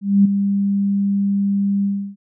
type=tone with ADSR envelope; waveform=sine; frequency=199.3 Hz; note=G3; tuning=29 cents sharp; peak=-7 dBFS; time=0.01-2.16 s; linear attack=240 ms; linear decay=8 ms; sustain=-8 dB; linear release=320 ms; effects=none